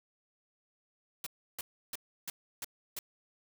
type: noise bursts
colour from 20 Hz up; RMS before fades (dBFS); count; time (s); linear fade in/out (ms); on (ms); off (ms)
white; -39; 6; 1.24-2.99; 2; 25; 320
effects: none